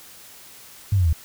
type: linear sweep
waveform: sine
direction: down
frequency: 104.3 to 74 Hz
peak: -15 dBFS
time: 0.92-1.13 s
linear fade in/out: 5 ms
effects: white hiss -45 dBFS RMS until 1.24 s